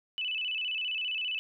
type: tone with vibrato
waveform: sine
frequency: 2794 Hz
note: F7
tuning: in tune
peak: -30 dBFS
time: 0.18-1.39 s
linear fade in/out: 0 ms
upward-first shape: square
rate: 15 Hz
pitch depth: 110 cents each way
effects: none